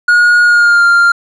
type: tone with pitch glide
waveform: triangle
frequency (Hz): 1441 to 1395.1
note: F#6 to F6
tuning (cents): -46 to -2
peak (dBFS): -3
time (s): 0.08-1.12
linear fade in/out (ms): 5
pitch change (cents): -56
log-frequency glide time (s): 0.44-0.84
effects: resampled to 24000 Hz